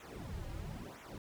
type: noise with flanger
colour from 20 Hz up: brown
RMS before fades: -45 dBFS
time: 0-1.18 s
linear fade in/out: 2 ms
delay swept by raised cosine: 0.21 to 4.61 ms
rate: 1 Hz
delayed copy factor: -0.95
effects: none